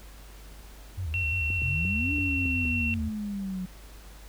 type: tone with vibrato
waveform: sine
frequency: 85 Hz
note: F2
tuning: 46 cents flat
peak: -29 dBFS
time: 0.97-3.1 s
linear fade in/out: 20 ms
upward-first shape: square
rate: 5.7 Hz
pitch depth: 150 cents each way
type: tone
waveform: sine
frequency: 2720 Hz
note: F7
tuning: 46 cents flat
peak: -27 dBFS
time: 1.14-2.94 s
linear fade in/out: 0 ms
type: clicks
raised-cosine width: 3 ms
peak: -27 dBFS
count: 6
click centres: 1.503 / 1.619 / 1.851 / 2.185 / 2.456 / 2.653 s
type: exponential two-way sweep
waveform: sine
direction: up then down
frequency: 117.4 to 293.7 to 181.6 Hz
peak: -30 dBFS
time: 1.62-3.66 s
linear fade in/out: 10 ms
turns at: 2.13 s
effects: added 50 Hz sine -45 dBFS peak until 4.28 s + pink hiss -52 dBFS RMS until 4.28 s